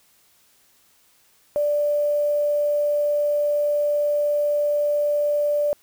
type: tone with quantisation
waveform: sine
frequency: 587.3 Hz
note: D5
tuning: in tune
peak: -18 dBFS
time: 1.56-5.73 s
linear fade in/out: 0 ms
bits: 7
effects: white hiss -59 dBFS RMS until 5.82 s